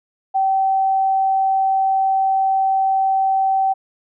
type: tone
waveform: sine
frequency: 771 Hz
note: G5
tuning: 29 cents flat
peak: -14 dBFS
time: 0.34-3.74 s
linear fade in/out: 20 ms
effects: none